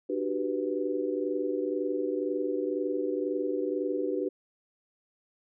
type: chord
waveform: sine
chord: G major seventh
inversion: second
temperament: equal with one note detuned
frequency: 299.5 / 370 / 392 / 493.9 Hz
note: D4 / F#4 / G4 / B4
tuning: +34 / 0 / 0 / 0 cents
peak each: -33 dBFS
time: 0.09-4.29 s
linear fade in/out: 10 ms
effects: none